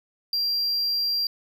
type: tone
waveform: triangle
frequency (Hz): 4745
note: D8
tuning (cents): +17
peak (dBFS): -21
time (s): 0.33-1.27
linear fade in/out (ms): 2
effects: none